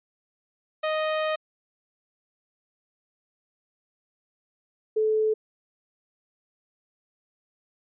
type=tone pair in turn; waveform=sawtooth / sine; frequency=622.3 / 434.1 Hz; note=D#5 / A4; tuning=0 / -23 cents; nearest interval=tritone; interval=623 cents; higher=first; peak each=-20 dBFS; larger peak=neither; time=0.83-1.36 / 4.96-5.34 s; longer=first; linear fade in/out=10 ms; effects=resampled to 8000 Hz